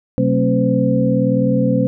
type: tone cluster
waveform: sine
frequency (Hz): 130.6 / 189.4 / 228.8 / 270 / 511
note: C3 / F#3 / A#3 / C#4 / C5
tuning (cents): -3 / +41 / -32 / -45 / -41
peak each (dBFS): -19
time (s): 0.18-1.87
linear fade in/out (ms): 0
effects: none